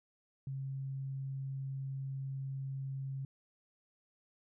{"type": "tone", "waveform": "sine", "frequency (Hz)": 135.2, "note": "C#3", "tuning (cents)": -43, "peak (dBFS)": -37, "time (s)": [0.47, 3.25], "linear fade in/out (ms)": 2, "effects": []}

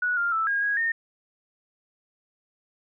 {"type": "tone with pitch steps", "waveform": "sine", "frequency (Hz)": [1467, 1398, 1319, 1628, 1650, 1831], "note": ["F#6", "F6", "E6", "G#6", "G#6", "A#6"], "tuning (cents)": [-15, 1, 1, -35, -12, -32], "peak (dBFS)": -22, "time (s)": [0.02, 0.92], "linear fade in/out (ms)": 5, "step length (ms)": 150, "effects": []}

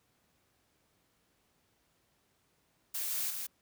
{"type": "noise with echo", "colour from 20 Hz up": "blue", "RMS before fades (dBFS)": -36, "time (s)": [2.94, 3.31], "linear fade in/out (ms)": 10, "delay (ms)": 160, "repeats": 1, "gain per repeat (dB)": -3, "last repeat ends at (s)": 3.47, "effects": ["pink hiss -73 dBFS RMS until 3.61 s", "high-pass 60 Hz 12 dB/octave"]}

